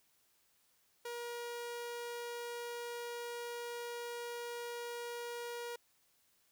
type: tone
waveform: sawtooth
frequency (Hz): 476.4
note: A#4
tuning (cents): +38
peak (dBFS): -37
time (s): 1.05-5.76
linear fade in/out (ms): 5
effects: white hiss -73 dBFS RMS until 6.51 s